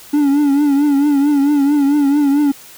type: tone with vibrato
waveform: triangle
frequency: 285.8 Hz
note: D4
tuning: 47 cents flat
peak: -8 dBFS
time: 0.13-2.52 s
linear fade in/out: 10 ms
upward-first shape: triangle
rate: 4.5 Hz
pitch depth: 83 cents each way
effects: white hiss -39 dBFS RMS until 2.77 s